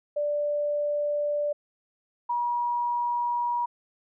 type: tone pair in turn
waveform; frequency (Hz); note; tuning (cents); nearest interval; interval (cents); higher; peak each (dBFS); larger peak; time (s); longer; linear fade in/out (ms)
sine; 587.3 / 960; D5 / B5; 0 / -49; major sixth; 851; second; -24; neither; 0.16-1.53 / 2.29-3.66; neither; 10
effects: none